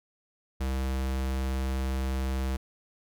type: tone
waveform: square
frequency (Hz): 65.8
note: C2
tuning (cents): +10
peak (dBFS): -28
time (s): 0.6-2.57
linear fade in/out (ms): 10
effects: none